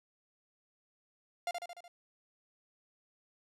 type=tone with echo; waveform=45% pulse; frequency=698.5 Hz; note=F5; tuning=in tune; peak=-32 dBFS; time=1.47-1.51 s; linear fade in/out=2 ms; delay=74 ms; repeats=5; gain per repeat=-4 dB; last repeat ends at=1.88 s; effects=low-pass 10000 Hz 12 dB/octave